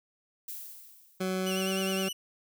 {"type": "noise with exponential decay", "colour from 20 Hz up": "violet", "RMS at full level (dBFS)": -38, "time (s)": [0.48, 1.59], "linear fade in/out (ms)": 5, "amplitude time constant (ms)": 240}
{"type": "tone with pitch glide", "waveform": "20% pulse", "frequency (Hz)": [186.9, 190.83], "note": ["F#3", "G3"], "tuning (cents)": [18, -46], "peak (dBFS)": -24, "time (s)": [1.2, 2.09], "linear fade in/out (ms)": 10, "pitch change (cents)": 36, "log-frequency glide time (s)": [1.4, 1.74]}
{"type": "tone with vibrato", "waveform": "sawtooth", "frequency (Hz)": 2843, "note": "F7", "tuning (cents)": 30, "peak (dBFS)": -31, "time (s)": [1.46, 2.13], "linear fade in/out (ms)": 10, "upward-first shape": "sine", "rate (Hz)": 9.7, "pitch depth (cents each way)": 87}
{"effects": []}